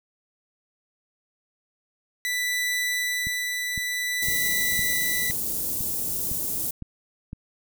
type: tone with tremolo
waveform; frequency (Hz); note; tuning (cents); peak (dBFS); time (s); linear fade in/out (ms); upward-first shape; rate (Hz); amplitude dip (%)
sawtooth; 1979; B6; +3; -20; 2.25-5.31; 0; sine; 0.53; 30
type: click train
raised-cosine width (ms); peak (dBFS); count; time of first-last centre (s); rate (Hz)
5; -22; 9; 3.27-7.331; 1.97
type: band-stop noise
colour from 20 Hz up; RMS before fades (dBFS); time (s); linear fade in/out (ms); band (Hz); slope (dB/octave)
white; -28; 4.22-6.71; 5; 380 to 9200; 12
effects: none